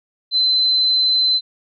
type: tone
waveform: sine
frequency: 4058 Hz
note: B7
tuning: 46 cents sharp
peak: -13 dBFS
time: 0.31-1.41 s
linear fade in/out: 50 ms
effects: none